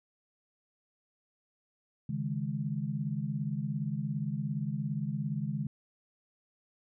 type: chord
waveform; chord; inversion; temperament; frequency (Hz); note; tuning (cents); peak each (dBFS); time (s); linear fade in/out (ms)
sine; C# suspended second; none; just; 138.59 / 155.92 / 207.9; C#3 / D#3 / G#3; 0 / +4 / +2; -35 / -35 / -36; 2.09-5.67; 5
effects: none